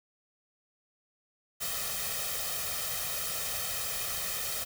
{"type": "noise with comb filter", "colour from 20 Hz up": "white", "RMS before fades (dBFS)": -34, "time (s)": [1.6, 4.65], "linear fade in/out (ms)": 20, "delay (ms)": 1.6, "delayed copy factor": 0.8, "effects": []}